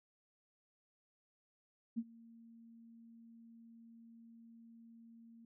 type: tone with ADSR envelope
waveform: sine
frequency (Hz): 229.8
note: A#3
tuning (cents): -25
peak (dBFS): -33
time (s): 1.96-5.45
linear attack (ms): 23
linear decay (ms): 48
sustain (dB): -23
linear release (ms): 3
effects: none